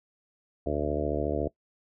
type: harmonic tone with a mistuned harmonic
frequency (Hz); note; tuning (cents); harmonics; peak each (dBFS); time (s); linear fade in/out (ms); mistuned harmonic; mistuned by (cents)
74; D2; +14; 1 / 2 / 3 / 4 / 5 / 6 / 7 / 8 / 9; -34 / -38 / -39 / -33 / -34 / -33 / -36 / -35 / -35; 0.66-1.48; 5; 1; +36
effects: noise-tail reverb RT60 0.1 s tail -21 dB re dry